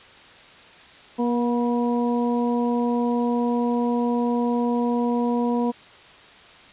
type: harmonic tone with a mistuned harmonic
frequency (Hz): 239.3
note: A#3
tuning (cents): +46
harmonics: 1 / 2 / 3 / 4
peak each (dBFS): -21 / -26 / -32 / -30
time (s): 1.18-5.72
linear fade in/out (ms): 20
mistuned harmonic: 4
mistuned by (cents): +21
effects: white hiss -47 dBFS RMS until 6.72 s + resampled to 8000 Hz